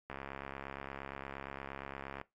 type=click train; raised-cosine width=0.5 ms; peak=-27 dBFS; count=146; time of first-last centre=0.1-2.214 s; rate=68.6 Hz; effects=noise-tail reverb RT60 0.2 s tail -20 dB re dry + AAC 64 kbps